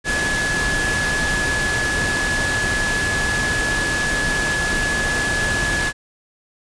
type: tone in noise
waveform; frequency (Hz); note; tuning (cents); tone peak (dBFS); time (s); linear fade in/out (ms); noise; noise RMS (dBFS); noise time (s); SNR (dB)
sine; 1700; G#6; +40; -20; 0.04-5.93; 50; pink; -23; 0.04-5.93; 0
effects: resampled to 22050 Hz